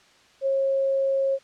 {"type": "tone", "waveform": "sine", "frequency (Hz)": 542, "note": "C#5", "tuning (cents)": -39, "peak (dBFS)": -20, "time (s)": [0.41, 1.39], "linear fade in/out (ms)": 50, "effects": ["white hiss -56 dBFS RMS until 1.43 s", "low-pass 5000 Hz 12 dB/octave"]}